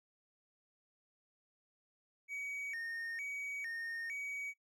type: tone with vibrato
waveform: triangle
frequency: 2039 Hz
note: C7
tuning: 45 cents flat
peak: -38 dBFS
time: 2.28-4.54 s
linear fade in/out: 50 ms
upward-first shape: square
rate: 1.1 Hz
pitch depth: 180 cents each way
effects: noise-tail reverb RT60 0.1 s tail -20 dB re dry